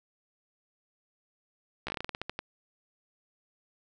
slowing click train, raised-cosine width 0.3 ms, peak -18 dBFS, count 13, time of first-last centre 1.87-2.391 s, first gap 14 ms, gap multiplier 1.19, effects none

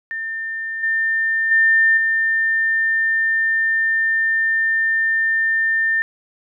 sine tone with level steps, 1800 Hz, A6, 39 cents sharp, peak -23 / -16 / -11 / -15 dBFS, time 0.11-6.02 s, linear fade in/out 0 ms, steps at 0.83 / 1.51 / 1.97 s, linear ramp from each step 5 ms, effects none

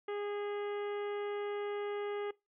harmonic tone with a mistuned harmonic, 410.4 Hz, G#4, 21 cents flat, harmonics 1 / 2 / 3 / 4 / 5 / 6 / 7 / 8, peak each -36 / -46 / -48 / -53 / -50 / -61 / -57 / -61 dBFS, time 0.08-2.31 s, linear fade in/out 5 ms, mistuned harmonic 6, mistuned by +17 cents, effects noise-tail reverb RT60 0.2 s tail -21 dB re dry

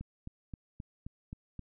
click train, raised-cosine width 5 ms, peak -29 dBFS, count 7, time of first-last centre 0.01-1.593 s, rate 3.79 Hz, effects none

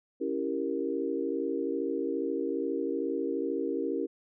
sine chord, C# diminished seventh, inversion none, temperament equal, 277.2 / 329.6 / 392 / 466.2 Hz, C#4 / E4 / G4 / Bb4, 0 / 0 / 0 / 0 cents, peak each -34 dBFS, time 0.2-4.07 s, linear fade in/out 20 ms, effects none

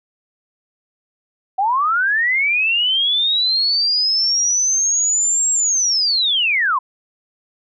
sine linear two-way sweep, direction up then down, 740 to 7610 to 966 Hz, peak -14 dBFS, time 1.58-6.79 s, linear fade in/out 10 ms, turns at 5.51 s, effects none

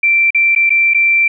sine tone with dropouts, 2349 Hz, D7, in tune, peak -8 dBFS, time 0.03-1.28 s, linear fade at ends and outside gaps 5 ms, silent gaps 0.306-0.346 / 0.551-0.56 / 0.695-0.703 / 0.937-0.945 s, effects none

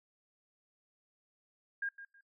sine tone with echo, 1617 Hz, G#6, 47 cents flat, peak -33 dBFS, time 1.82-1.89 s, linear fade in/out 5 ms, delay 160 ms, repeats 2, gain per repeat -13 dB, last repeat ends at 2.21 s, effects noise-tail reverb RT60 0.2 s tail -25 dB re dry

